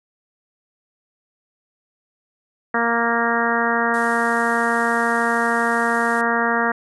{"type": "harmonic tone", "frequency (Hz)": 233.1, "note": "A#3", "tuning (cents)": 0, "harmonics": [1, 2, 3, 4, 5, 6, 7, 8], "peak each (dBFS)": [-25, -25, -25, -25, -25, -25, -25, -25], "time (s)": [2.74, 6.72], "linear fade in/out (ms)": 5}
{"type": "noise", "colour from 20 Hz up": "blue", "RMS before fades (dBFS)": -37, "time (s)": [3.94, 6.21], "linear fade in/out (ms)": 0}
{"effects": ["resampled to 24000 Hz"]}